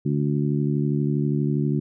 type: harmonic tone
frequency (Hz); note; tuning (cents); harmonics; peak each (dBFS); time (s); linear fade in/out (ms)
72.4; D2; -24; 2 / 3 / 4 / 5; -22 / -26 / -28 / -30; 0.05-1.8; 10
effects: none